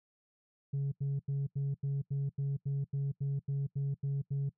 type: tone bursts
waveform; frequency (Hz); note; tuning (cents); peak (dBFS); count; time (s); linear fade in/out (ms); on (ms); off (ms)
sine; 139.2; C#3; +8; -28; 14; 0.73-4.495; 10; 190; 85
effects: noise-tail reverb RT60 0.1 s tail -22 dB re dry + tanh soft clip ceiling -29 dBFS